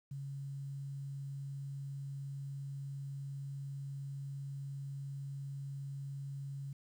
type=tone with quantisation; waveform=sine; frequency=138.59 Hz; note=C#3; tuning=in tune; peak=-40 dBFS; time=0.11-6.73 s; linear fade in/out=5 ms; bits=11; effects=none